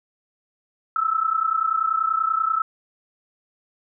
sine tone pair together, 1295 / 1325.3 Hz, E6 / E6, -31 / +9 cents, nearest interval unison, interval 40 cents, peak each -22 dBFS, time 0.96-2.62 s, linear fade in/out 2 ms, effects none

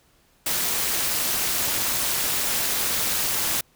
white noise with amplitude modulation, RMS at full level -21 dBFS, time 0.46-3.61 s, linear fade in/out 5 ms, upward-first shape sine, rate 277 Hz, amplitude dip 70%, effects pink hiss -61 dBFS RMS until 3.75 s

